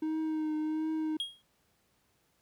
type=tone with vibrato; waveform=triangle; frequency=311.8 Hz; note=D#4; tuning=4 cents sharp; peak=-28 dBFS; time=0.02-1.17 s; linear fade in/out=5 ms; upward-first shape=triangle; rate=1.4 Hz; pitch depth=28 cents each way
type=tone with exponential decay; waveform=triangle; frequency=3271 Hz; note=G#7; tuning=27 cents flat; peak=-27 dBFS; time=1.2-1.42 s; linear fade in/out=1 ms; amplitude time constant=47 ms
effects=pink hiss -72 dBFS RMS until 2.41 s + high-pass 60 Hz 12 dB/octave